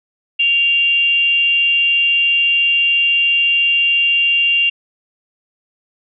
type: tone with frequency modulation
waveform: sine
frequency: 2783 Hz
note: F7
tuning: 7 cents flat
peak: -11 dBFS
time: 0.39-4.7 s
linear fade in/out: 10 ms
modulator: 501 Hz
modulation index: 0.21
effects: none

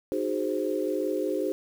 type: chord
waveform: sine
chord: Ab dominant seventh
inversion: second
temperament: equal with one note detuned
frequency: 307.7 / 370 / 415.3 / 523.3 Hz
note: Eb4 / Gb4 / Ab4 / C5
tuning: -19 / 0 / 0 / 0 cents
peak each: -31 dBFS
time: 0.12-1.52 s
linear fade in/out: 0 ms
effects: 8-bit

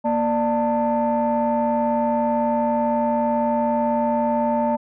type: tone cluster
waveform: sine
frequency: 234.5 / 593 / 891 Hz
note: A#3 / D5 / A5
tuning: +11 / +17 / +22 cents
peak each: -21 dBFS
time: 0.04-4.77 s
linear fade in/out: 20 ms
effects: tanh soft clip ceiling -12 dBFS

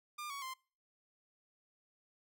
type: tone with pitch steps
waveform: sawtooth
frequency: 1200 / 1119.6 / 1044.7 Hz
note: D6 / C#6 / C6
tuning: +37 / +17 / -3 cents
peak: -38 dBFS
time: 0.18-0.54 s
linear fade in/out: 10 ms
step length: 120 ms
effects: noise-tail reverb RT60 0.4 s tail -25 dB re dry

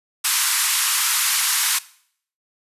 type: band-pass noise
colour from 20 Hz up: white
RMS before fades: -20 dBFS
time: 0.24-1.79 s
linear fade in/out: 10 ms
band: 930 to 13000 Hz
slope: 48 dB/octave
effects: noise-tail reverb RT60 0.6 s tail -19 dB re dry + resampled to 32000 Hz

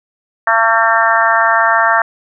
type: harmonic tone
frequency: 226.3 Hz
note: A3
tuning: 49 cents sharp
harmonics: 3 / 4 / 5 / 6 / 7 / 8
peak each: -16 / -16 / -16 / -16 / -16 / -16 dBFS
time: 0.47-2.02 s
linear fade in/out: 2 ms
effects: none

